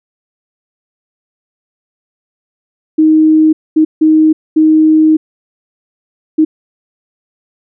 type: tone bursts at uneven times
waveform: sine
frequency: 313 Hz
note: D#4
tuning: 10 cents sharp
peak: -4 dBFS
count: 5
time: 2.98-3.53 / 3.76-3.85 / 4.01-4.33 / 4.56-5.17 / 6.38-6.45 s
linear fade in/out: 10 ms
effects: none